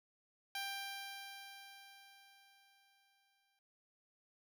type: tone with exponential decay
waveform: 10% pulse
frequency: 790 Hz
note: G5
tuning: 13 cents sharp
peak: -31 dBFS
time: 0.55-3.59 s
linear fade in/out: 2 ms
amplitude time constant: 660 ms
effects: none